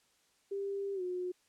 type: tone with pitch glide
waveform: sine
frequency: 396.7 to 361.7 Hz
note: G4 to F#4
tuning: +21 to -39 cents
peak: -34 dBFS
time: 0.51-1.32 s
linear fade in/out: 10 ms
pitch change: -160 cents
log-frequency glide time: 0.94-1.02 s
effects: white hiss -71 dBFS RMS until 1.48 s + low-pass 9000 Hz 12 dB/octave